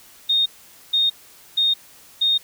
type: tone bursts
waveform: sine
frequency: 3694 Hz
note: A#7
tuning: 16 cents flat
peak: -15 dBFS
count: 4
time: 0.29-2.38 s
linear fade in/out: 10 ms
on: 170 ms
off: 470 ms
effects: white hiss -48 dBFS RMS until 2.43 s